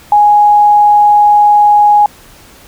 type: tone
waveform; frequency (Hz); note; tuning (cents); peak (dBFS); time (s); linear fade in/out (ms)
sine; 830.6; G#5; 0; -3; 0.12-2.06; 2
effects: pink hiss -39 dBFS RMS until 2.67 s